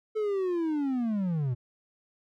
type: linear sweep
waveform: triangle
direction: down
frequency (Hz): 439.4 to 116.54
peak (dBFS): -24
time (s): 0.15-1.55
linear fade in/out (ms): 20
effects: none